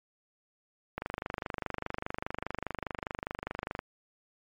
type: click train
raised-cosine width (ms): 0.5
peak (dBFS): -18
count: 71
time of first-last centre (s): 0.98-3.791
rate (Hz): 24.9
effects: MP3 64 kbps